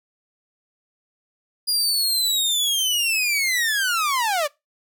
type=linear sweep; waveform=sawtooth; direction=down; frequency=4885 to 554.4 Hz; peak=-16 dBFS; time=1.67-4.48 s; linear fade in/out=20 ms; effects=noise-tail reverb RT60 0.2 s tail -22 dB re dry